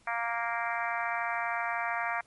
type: harmonic tone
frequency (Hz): 233.1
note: A#3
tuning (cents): 0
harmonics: 3 / 4 / 5 / 6 / 7 / 8 / 9 / 10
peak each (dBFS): -35 / -36 / -37 / -38 / -38 / -39 / -40 / -40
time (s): 0.07-2.21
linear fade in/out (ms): 5
effects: pink hiss -64 dBFS RMS until 2.26 s + MP3 48 kbps